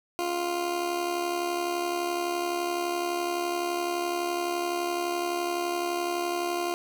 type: tone with amplitude modulation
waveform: 20% pulse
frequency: 349.7 Hz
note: F4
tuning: 2 cents sharp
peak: -20 dBFS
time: 0.19-6.74 s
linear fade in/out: 0 ms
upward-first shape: sine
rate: 71.8 Hz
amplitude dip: 50%
effects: none